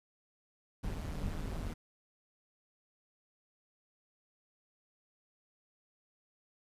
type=noise with amplitude modulation; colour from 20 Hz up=brown; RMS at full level=-35 dBFS; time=0.83-1.74 s; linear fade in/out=10 ms; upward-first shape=sine; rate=158 Hz; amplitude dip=70%; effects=resampled to 32000 Hz